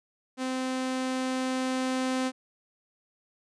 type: tone with level ramp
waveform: sawtooth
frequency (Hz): 258.7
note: C4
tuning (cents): -19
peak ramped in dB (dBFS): -25 to -22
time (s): 0.37-2.32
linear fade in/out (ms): 50
effects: resampled to 22050 Hz